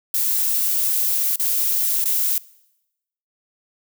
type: noise with dropouts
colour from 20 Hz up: violet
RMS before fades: -20 dBFS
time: 0.14-2.38 s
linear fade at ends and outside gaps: 2 ms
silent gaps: 1.359-1.396 / 2.042-2.055 s
effects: noise-tail reverb RT60 0.9 s tail -22 dB re dry